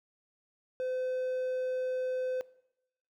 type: tone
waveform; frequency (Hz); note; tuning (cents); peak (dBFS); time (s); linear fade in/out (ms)
triangle; 511; C5; -41; -29; 0.8-2.41; 0
effects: noise-tail reverb RT60 0.8 s tail -20 dB re dry